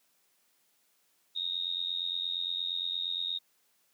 sine tone with amplitude modulation, 3729 Hz, A#7, in tune, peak -27 dBFS, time 1.35-3.39 s, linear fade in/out 20 ms, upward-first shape sine, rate 88.6 Hz, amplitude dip 90%, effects white hiss -71 dBFS RMS until 3.93 s + high-pass 150 Hz 12 dB/octave

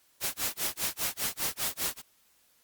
white noise with tremolo, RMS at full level -29 dBFS, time 0.2-2.02 s, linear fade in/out 50 ms, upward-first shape sine, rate 5 Hz, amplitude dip 100%, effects white hiss -66 dBFS RMS until 2.63 s + Opus 48 kbps

